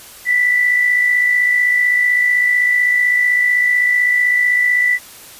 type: tone with amplitude modulation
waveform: sine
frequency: 1975.5 Hz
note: B6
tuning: in tune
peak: -9 dBFS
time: 0.25-4.99 s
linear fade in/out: 50 ms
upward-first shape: sine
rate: 55.8 Hz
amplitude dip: 45%
effects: white hiss -38 dBFS RMS until 5.39 s + resampled to 32000 Hz